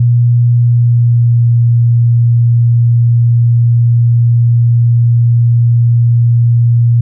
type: tone with pitch glide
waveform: sine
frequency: 120 to 118.21 Hz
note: B2 to A#2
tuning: -49 to +25 cents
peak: -5 dBFS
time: 0-7.01 s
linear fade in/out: 5 ms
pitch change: -26 cents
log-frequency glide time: 0.53-1.5 s
effects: none